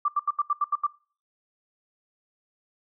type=tone bursts; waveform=sine; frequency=1174.7 Hz; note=D6; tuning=in tune; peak=-20 dBFS; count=8; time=0.05-0.867 s; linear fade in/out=5 ms; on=33 ms; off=79 ms; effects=noise-tail reverb RT60 0.4 s tail -22 dB re dry